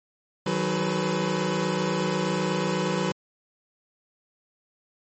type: tone cluster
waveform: 25% pulse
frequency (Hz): 158.1 / 186.3 / 426.2 / 500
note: D#3 / F#3 / G#4 / B4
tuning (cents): +28 / +12 / +45 / +21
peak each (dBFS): -26 / -23 / -31 / -26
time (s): 0.46-3.12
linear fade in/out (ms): 5
effects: MP3 32 kbps